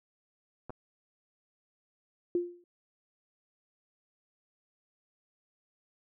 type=clicks; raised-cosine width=1 ms; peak=-28 dBFS; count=2; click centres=0.696 / 0.704 s
type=tone with exponential decay; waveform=sine; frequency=350.1 Hz; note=F4; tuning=4 cents sharp; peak=-23 dBFS; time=2.35-2.64 s; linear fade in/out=2 ms; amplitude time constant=63 ms
effects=none